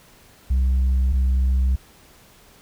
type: tone pair in turn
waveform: sine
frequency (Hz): 64.7 / 64.7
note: C2 / C2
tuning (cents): -19 / -19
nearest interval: unison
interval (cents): 0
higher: neither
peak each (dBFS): -13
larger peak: neither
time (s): 0.5-1.13 / 1.13-1.76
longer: neither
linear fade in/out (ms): 10
effects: tanh soft clip ceiling -15 dBFS + pink hiss -51 dBFS RMS until 2.61 s

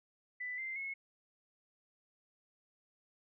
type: tone with pitch steps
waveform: sine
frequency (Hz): 1991 / 2084 / 2181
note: B6 / C7 / C#7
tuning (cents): +14 / -7 / -29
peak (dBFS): -38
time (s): 0.4-0.94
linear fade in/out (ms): 10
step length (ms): 180
effects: none

